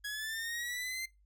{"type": "linear sweep", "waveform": "sawtooth", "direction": "up", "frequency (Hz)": [1661.2, 2093], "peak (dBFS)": -33, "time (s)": [0.04, 1.06], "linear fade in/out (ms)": 10, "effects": ["noise-tail reverb RT60 0.2 s tail -20 dB re dry", "added 50 Hz sine -63 dBFS peak until 1.25 s"]}